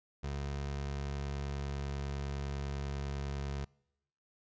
25% pulse tone with pitch glide, 70.4 to 69.95 Hz, C#2 to C#2, +27 to +16 cents, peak -32 dBFS, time 0.23-3.65 s, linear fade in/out 10 ms, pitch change -11 cents, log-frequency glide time 0.97-1.89 s, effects noise-tail reverb RT60 0.9 s tail -26 dB re dry + resampled to 16000 Hz

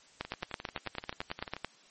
two click trains, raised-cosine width 0.3 ms, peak -17 / -24 dBFS, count 14 / 16, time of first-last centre 0.21-1.646 / 0.25-1.566 s, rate 9.05 / 11.4 Hz, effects white hiss -60 dBFS RMS until 1.9 s + MP3 32 kbps

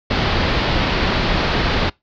pink low-pass noise, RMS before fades -18 dBFS, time 0.1-1.9 s, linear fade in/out 10 ms, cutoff 4700 Hz, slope 48 dB/octave, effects noise-tail reverb RT60 0.2 s tail -24 dB re dry

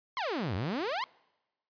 sawtooth exponential two-way sweep, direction down then up, 1108.7 to 85.7 to 1108.7 Hz, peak -27 dBFS, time 0.17-1.04 s, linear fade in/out 0 ms, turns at 0.55 s, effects noise-tail reverb RT60 1.0 s tail -26 dB re dry + resampled to 11025 Hz

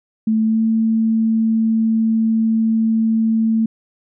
sine tone with pitch glide, 220 to 223.3 Hz, A3 to A3, 0 to +26 cents, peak -13 dBFS, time 0.27-3.66 s, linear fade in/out 5 ms, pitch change +26 cents, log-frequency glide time 0.44-0.62 s, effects none

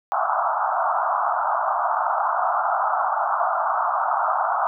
pink band-pass noise, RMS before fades -22 dBFS, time 0.12-4.67 s, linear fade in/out 0 ms, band 650 to 1400 Hz, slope 96 dB/octave, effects none

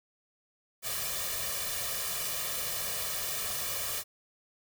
white noise with comb filter, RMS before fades -34 dBFS, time 0.82-4.04 s, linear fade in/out 50 ms, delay 1.7 ms, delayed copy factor +0.75, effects none

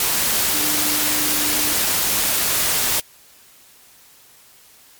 sine tone in noise, 299.8 Hz, D4, 36 cents sharp, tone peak -29 dBFS, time 0.54-1.73 s, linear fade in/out 2 ms, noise white, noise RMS -19 dBFS, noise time 0-3 s, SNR -13 dB, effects white hiss -49 dBFS RMS until 4.99 s + MP3 96 kbps

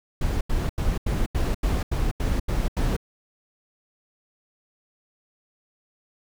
brown noise bursts, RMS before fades -23 dBFS, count 10, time 0.21-2.966 s, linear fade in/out 5 ms, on 200 ms, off 84 ms, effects none

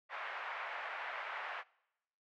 white band-pass noise, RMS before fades -43 dBFS, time 0.09-1.64 s, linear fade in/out 50 ms, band 650 to 2100 Hz, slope 24 dB/octave, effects noise-tail reverb RT60 0.9 s tail -24 dB re dry

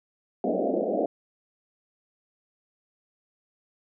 white band-pass noise, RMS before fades -26 dBFS, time 0.44-1.06 s, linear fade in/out 2 ms, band 190 to 710 Hz, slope 96 dB/octave, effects none

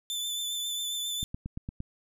sawtooth tone with vibrato, 3520 Hz, A7, in tune, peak -28 dBFS, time 0.1-1.24 s, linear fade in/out 0 ms, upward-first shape triangle, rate 7.4 Hz, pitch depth 29 cents each way
click train, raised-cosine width 5 ms, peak -23 dBFS, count 6, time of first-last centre 1.23-1.804 s, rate 8.71 Hz
effects none

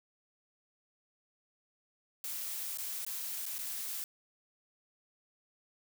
blue noise with dropouts, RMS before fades -39 dBFS, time 2.24-4.04 s, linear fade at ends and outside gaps 1 ms, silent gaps 2.774-2.784 / 3.049-3.065 / 3.456-3.463 / 3.583-3.588 s, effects none

